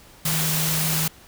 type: tone in noise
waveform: sine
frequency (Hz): 157.9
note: D#3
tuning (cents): +26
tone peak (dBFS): -25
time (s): 0.25-1.08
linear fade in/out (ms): 5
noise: white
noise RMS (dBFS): -24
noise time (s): 0.25-1.08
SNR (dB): -4
effects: pink hiss -49 dBFS RMS until 1.27 s